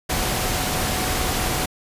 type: tone in noise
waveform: sine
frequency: 740 Hz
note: F#5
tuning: in tune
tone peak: -32 dBFS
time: 0.09-1.66 s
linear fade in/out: 10 ms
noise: pink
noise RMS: -23 dBFS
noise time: 0.09-1.66 s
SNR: -12 dB
effects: resampled to 32000 Hz